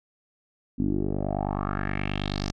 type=tone with low-pass filter sweep; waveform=10% pulse; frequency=49.42 Hz; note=G1; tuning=15 cents sharp; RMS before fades=-28 dBFS; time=0.78-2.52 s; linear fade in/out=20 ms; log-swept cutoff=250 to 5800 Hz; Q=4.1; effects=none